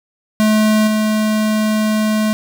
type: tone with level steps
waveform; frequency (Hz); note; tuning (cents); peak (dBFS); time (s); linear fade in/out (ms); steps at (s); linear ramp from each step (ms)
square; 215.3; A3; -37; -11 / -14; 0.4-2.33; 0; 0.87; 5
effects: none

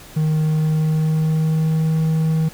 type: tone with pitch glide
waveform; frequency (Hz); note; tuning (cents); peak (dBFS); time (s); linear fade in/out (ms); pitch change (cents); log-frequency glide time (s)
triangle; 155.56 to 159.2; D#3 to D#3; 0 to +40; -13; 0.16-2.49; 10; +40; 0.52-1.93
effects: pink hiss -41 dBFS RMS until 2.53 s

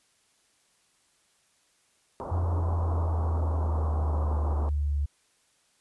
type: low-pass noise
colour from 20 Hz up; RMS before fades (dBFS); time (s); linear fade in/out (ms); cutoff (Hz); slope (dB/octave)
white; -37; 2.2-4.69; 0; 1100; 48
type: exponential sweep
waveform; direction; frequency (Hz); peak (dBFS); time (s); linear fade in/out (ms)
sine; down; 86.9 to 71.6; -24; 2.31-5.06; 10
effects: white hiss -67 dBFS RMS until 5.8 s + resampled to 24000 Hz

